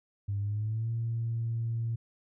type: tone with pitch glide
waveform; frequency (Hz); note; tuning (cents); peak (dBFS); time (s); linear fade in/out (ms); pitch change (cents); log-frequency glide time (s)
sine; 100.8 to 115.12; G2 to A#2; +49 to -21; -28; 0.28-1.96; 10; +230; 0.4-0.9
effects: tanh soft clip ceiling -24 dBFS